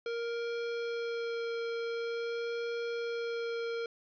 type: tone with vibrato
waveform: square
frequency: 466.2 Hz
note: A#4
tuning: in tune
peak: -34 dBFS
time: 0.06-3.86 s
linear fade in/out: 2 ms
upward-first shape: sine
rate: 0.46 Hz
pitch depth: 9 cents each way
effects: resampled to 11025 Hz + 11-bit